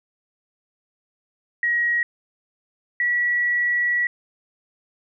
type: tone pair in turn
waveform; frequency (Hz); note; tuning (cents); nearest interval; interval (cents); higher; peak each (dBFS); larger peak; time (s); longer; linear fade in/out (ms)
sine; 1900 / 1936.6; A#6 / B6; +33 / -34; unison; 33; second; -18; neither; 1.63-2.03 / 3-4.07; second; 2
effects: none